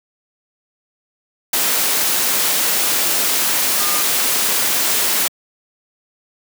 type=tone in noise; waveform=sine; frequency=1218 Hz; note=D#6; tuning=37 cents flat; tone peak=-25 dBFS; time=3.8-4.02 s; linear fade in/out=5 ms; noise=white; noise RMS=-17 dBFS; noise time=1.53-5.28 s; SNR=-11 dB; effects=high-pass 200 Hz 12 dB/octave